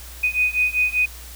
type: beating tone pair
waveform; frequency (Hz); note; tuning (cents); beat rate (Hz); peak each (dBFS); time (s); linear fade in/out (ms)
sine; 2489 / 2494.1; D#7 / D#7; 0 / +4; 5.1; -21 / -20; 0.23-1.06; 10
effects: added 60 Hz sine -38 dBFS peak until 1.35 s + white hiss -41 dBFS RMS until 1.35 s